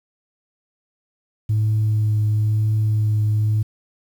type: tone with vibrato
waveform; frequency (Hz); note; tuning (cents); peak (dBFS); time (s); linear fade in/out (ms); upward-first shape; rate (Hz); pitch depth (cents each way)
sine; 107.3; A2; -43; -14; 1.49-3.63; 10; triangle; 1; 16
effects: tanh soft clip ceiling -13 dBFS + 8-bit